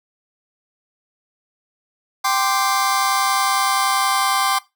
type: chord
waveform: sawtooth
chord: G suspended fourth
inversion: none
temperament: just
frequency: 784 / 1045.3 / 1176 Hz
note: G5 / C6 / D6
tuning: 0 / -2 / +2 cents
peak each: -17 dBFS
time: 2.24-4.59 s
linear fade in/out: 10 ms
effects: noise-tail reverb RT60 0.2 s tail -18 dB re dry